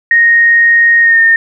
sine tone with pitch glide, 1863 to 1826.8 Hz, A#6 to A#6, -2 to -36 cents, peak -4 dBFS, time 0.11-1.36 s, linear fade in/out 2 ms, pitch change -34 cents, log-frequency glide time 1.01-1.19 s, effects none

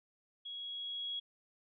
sine tone with level ramp, 3322 Hz, G#7, in tune, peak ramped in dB -42 to -36 dBFS, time 0.45-1.2 s, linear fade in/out 10 ms, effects none

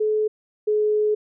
sine tone pair in turn, 429 / 424.1 Hz, A4 / G#4, -44 / +36 cents, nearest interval unison, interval 20 cents, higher first, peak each -18 / -17 dBFS, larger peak second, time 0-0.28 / 0.67-1.15 s, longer second, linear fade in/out 10 ms, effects none

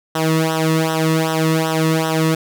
sawtooth tone with flanger, 160 Hz, D#3, 49 cents sharp, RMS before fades -17 dBFS, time 0.15-2.35 s, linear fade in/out 5 ms, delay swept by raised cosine 0.43 to 1.33 ms, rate 2.6 Hz, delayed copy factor -0.9, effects none

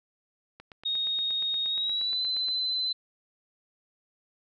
click train, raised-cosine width 0.3 ms, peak -29 dBFS, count 17, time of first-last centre 0.6-2.485 s, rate 8.49 Hz
sine tone with pitch glide, 3729 to 4043 Hz, A#7 to B7, 0 to +40 cents, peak -26 dBFS, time 0.85-2.93 s, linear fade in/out 10 ms, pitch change +140 cents, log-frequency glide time 1.67-2.23 s
effects none

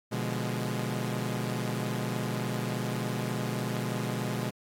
sawtooth chord, B diminished seventh, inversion none, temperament equal, 123.47 / 146.83 / 174.61 / 207.7 Hz, B2 / D3 / F3 / Ab3, 0 / 0 / 0 / 0 cents, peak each -29 / -34 / -34 / -31 dBFS, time 0.11-4.51 s, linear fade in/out 20 ms, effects AAC 64 kbps

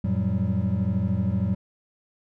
triangle tone cluster, 90.9 / 112.5 / 183 / 195.9 Hz, F#2 / A2 / F#3 / G3, -30 / +39 / -19 / -1 cents, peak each -25 dBFS, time 0.04-1.55 s, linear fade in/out 5 ms, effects tanh soft clip ceiling -11 dBFS

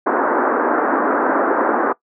pink band-pass noise, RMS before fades -17 dBFS, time 0.06-1.93 s, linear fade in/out 10 ms, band 260 to 1600 Hz, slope 48 dB/octave, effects noise-tail reverb RT60 0.1 s tail -20 dB re dry

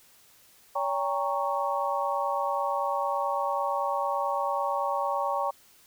sine tone cluster, 568 / 797 / 926 / 1108 Hz, C#5 / G5 / A#5 / C#6, +42 / +28 / -12 / -1 cents, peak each -31 dBFS, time 0.75-5.51 s, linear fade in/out 10 ms, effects white hiss -58 dBFS RMS until 5.86 s

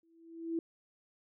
sine tone with exponential growth, 330.5 Hz, E4, 5 cents sharp, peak -29 dBFS, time 0.03-0.59 s, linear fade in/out 2 ms, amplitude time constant 120 ms, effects none

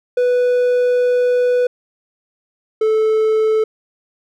triangle tone pair in turn, 493.9 / 436.9 Hz, B4 / A4, 0 / -12 cents, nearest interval major second, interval 212 cents, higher first, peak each -10 dBFS, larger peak neither, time 0.17-1.67 / 2.81-3.64 s, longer first, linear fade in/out 5 ms, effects none

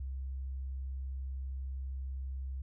sine tone, 66.2 Hz, C2, 21 cents sharp, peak -36 dBFS, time 0-2.62 s, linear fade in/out 5 ms, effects none

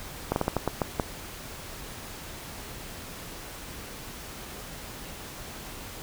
slowing click train, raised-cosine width 1 ms, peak -10 dBFS, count 8, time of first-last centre 0.32-0.998 s, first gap 41 ms, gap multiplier 1.28, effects pink hiss -41 dBFS RMS until 6.02 s

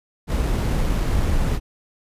brown noise with sample-and-hold, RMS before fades -20 dBFS, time 0.27-1.6 s, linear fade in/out 50 ms, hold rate 8820 Hz, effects resampled to 32000 Hz

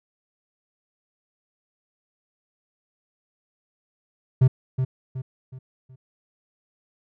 triangle tone with echo, 129.5 Hz, C3, 17 cents flat, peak -10 dBFS, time 4.41-4.48 s, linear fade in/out 10 ms, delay 370 ms, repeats 4, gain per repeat -8 dB, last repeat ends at 5.96 s, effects none

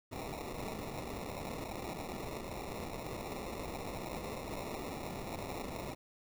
white noise with sample-and-hold, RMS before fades -42 dBFS, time 0.11-5.95 s, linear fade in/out 20 ms, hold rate 1575 Hz, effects none

